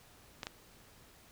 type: clicks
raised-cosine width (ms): 0.2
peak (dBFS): -21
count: 2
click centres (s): 0.432 / 0.469
effects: pink hiss -60 dBFS RMS until 1.31 s